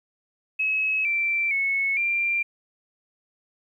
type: tone with pitch steps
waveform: sine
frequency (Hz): 2570 / 2344 / 2199 / 2376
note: E7 / D7 / C#7 / D7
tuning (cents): -45 / -4 / -14 / +20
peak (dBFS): -21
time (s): 0.59-2.43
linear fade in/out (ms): 10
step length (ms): 460
effects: 10-bit